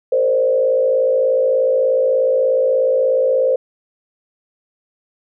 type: tone with frequency modulation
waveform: sine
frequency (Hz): 523.3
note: C5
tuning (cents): 0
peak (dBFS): -12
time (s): 0.12-3.56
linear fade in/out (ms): 5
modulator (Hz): 56.7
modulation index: 0.89
effects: none

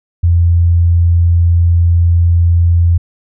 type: tone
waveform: sine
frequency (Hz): 85.5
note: F2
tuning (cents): -36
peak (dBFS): -6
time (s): 0.23-2.98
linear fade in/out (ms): 10
effects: none

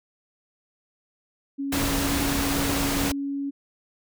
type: tone with pitch glide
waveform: sine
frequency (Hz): 277.2 to 279.5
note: C#4 to C#4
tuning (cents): 0 to +14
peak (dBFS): -26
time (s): 1.58-3.51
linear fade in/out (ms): 20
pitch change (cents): +14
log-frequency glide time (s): 1.72-2.13
type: noise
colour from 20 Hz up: pink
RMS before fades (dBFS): -26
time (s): 1.72-3.12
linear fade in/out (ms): 5
effects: none

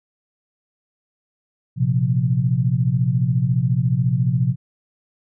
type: chord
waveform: sine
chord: Bb suspended second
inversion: none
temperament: equal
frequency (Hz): 116.54 / 130.81 / 174.61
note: Bb2 / C3 / F3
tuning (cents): 0 / 0 / 0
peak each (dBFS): -21 / -18 / -23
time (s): 1.76-4.56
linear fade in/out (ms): 50
effects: none

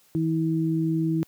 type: tone pair together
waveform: sine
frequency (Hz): 161.3 / 322.6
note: E3 / E4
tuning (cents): -37 / -37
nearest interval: octave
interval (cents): 1200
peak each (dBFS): -24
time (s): 0.15-1.23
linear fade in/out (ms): 0
effects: white hiss -60 dBFS RMS until 1.27 s + high-pass 80 Hz 12 dB/octave

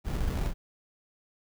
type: noise with sample-and-hold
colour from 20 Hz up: brown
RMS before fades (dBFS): -29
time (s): 0.04-0.54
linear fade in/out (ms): 50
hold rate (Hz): 1575
effects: none

